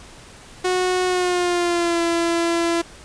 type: tone with pitch glide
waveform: sawtooth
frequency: 366.1 to 337.7 Hz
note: F#4 to E4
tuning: -18 to +42 cents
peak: -14 dBFS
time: 0.64-2.82 s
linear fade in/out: 10 ms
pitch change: -140 cents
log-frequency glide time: 1.06-2.01 s
effects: pink hiss -43 dBFS RMS until 3.04 s + resampled to 22050 Hz